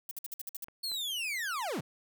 violet noise bursts, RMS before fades -39 dBFS, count 8, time 0.09-0.644 s, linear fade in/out 2 ms, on 22 ms, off 54 ms
clicks, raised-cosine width 0.5 ms, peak -35 dBFS, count 2, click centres 0.684 / 0.917 s
40% pulse linear sweep, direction down, 4435 to 96.3 Hz, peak -32 dBFS, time 0.83-1.81 s, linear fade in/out 10 ms
effects none

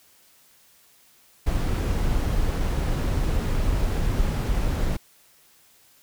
brown noise, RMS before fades -23 dBFS, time 1.46-4.97 s, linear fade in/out 10 ms, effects white hiss -57 dBFS RMS until 6.02 s

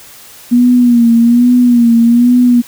sine tone with vibrato, 239.2 Hz, A#3, 45 cents sharp, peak -4 dBFS, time 0.51-2.62 s, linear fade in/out 20 ms, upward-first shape sine, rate 1.2 Hz, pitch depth 58 cents each way, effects white hiss -36 dBFS RMS until 2.67 s

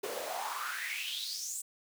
pink noise with high-pass filter sweep, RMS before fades -38 dBFS, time 0.03-1.62 s, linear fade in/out 10 ms, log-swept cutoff 390 to 8300 Hz, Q 6.3, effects none

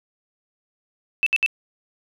sine tone bursts, 2641 Hz, E7, 3 cents sharp, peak -15 dBFS, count 3, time 1.23-1.462 s, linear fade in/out 0 ms, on 34 ms, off 65 ms, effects none

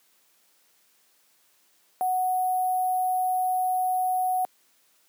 sine tone with sample-and-hold, 740 Hz, F#5, in tune, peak -22 dBFS, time 2.01-4.45 s, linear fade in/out 0 ms, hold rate 11025 Hz, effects white hiss -64 dBFS RMS until 5.08 s + high-pass 200 Hz 12 dB/octave

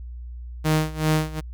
sawtooth tone with tremolo, 155.7 Hz, D#3, 2 cents sharp, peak -13 dBFS, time 0.64-1.41 s, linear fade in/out 20 ms, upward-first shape sine, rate 2.6 Hz, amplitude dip 90%, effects added 60 Hz sine -33 dBFS peak until 1.53 s

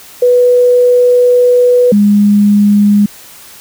sine tone pair in turn, 492.6 / 205.3 Hz, B4 / G#3, -5 / -20 cents, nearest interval octave + minor third, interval 1515 cents, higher first, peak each -4 dBFS, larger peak neither, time 0.22-1.92 / 1.92-3.06 s, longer first, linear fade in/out 5 ms, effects white hiss -35 dBFS RMS until 3.6 s

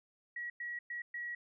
sine tone bursts at uneven times, 1917 Hz, A#6, 48 cents sharp, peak -38 dBFS, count 4, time 0.36-0.5 / 0.6-0.79 / 0.9-1.02 / 1.14-1.35 s, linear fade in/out 5 ms, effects none

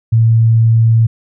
sine tone, 113.6 Hz, A#2, 44 cents flat, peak -6 dBFS, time 0.12-1.07 s, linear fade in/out 10 ms, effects none

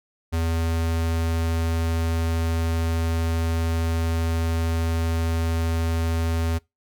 square tone, 82.41 Hz, E2, in tune, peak -22 dBFS, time 0.32-6.59 s, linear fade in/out 20 ms, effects noise-tail reverb RT60 0.2 s tail -23 dB re dry

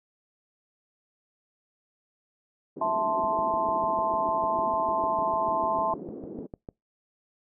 white band-pass noise, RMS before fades -39 dBFS, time 2.76-6.47 s, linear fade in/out 10 ms, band 200 to 400 Hz, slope 24 dB/octave
sine chord, A minor, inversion second, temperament equal, 659.3 / 880 / 1046.5 Hz, E5 / A5 / C6, 0 / 0 / 0 cents, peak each -28 dBFS, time 2.81-5.94 s, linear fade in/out 5 ms
click train, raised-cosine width 2 ms, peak -25 dBFS, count 24, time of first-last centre 3.24-6.688 s, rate 6.67 Hz
effects noise-tail reverb RT60 0.2 s tail -26 dB re dry

